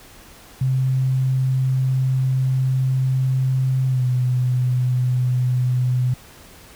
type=tone with pitch glide; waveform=sine; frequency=130.81 to 125.7 Hz; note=C3 to B2; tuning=0 to +31 cents; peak=-16 dBFS; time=0.61-6.14 s; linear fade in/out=5 ms; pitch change=-69 cents; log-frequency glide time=3.88-4.05 s; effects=pink hiss -45 dBFS RMS until 6.75 s